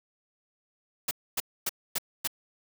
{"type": "noise bursts", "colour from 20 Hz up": "white", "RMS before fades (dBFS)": -29, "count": 5, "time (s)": [1.08, 2.275], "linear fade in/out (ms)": 5, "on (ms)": 31, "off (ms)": 260, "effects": []}